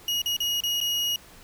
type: tone with dropouts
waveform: 35% pulse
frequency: 2885 Hz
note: F#7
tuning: 44 cents flat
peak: -22 dBFS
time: 0.08-1.16 s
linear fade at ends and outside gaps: 2 ms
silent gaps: 0.218-0.259 / 0.366-0.403 / 0.605-0.636 / 0.804-0.812 s
effects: pink hiss -50 dBFS RMS until 1.43 s